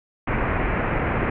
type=low-pass noise; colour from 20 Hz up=pink; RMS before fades=-23 dBFS; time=0.27-1.3 s; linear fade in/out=5 ms; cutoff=2400 Hz; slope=48 dB/octave; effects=none